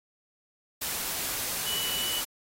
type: tone in noise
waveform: sine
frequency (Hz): 2960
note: F#7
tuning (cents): 0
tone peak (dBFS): -31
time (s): 1.66-2.21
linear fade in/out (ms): 10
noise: white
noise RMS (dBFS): -32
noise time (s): 0.81-2.25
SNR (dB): -2
effects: AAC 48 kbps